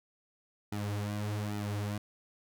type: tone with flanger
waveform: sawtooth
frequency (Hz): 103.8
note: G#2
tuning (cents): 0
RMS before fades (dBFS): -35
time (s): 0.72-1.98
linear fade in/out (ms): 5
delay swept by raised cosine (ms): 1.8 to 7.4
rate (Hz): 1.2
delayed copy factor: -0.9
effects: none